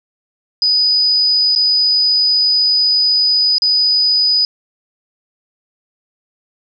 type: tone with dropouts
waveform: sine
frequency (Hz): 4974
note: D#8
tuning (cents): -1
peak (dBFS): -10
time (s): 0.62-4.45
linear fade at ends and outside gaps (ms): 1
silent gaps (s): 1.551-1.56 / 3.583-3.62
effects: none